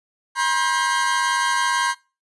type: tone cluster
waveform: 40% pulse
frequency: 964 / 1062 / 1590 Hz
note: B5 / C6 / G6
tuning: -42 / +25 / +24 cents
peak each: -22 dBFS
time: 0.35-1.95 s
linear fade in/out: 50 ms
effects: noise-tail reverb RT60 0.3 s tail -22 dB re dry + resampled to 24000 Hz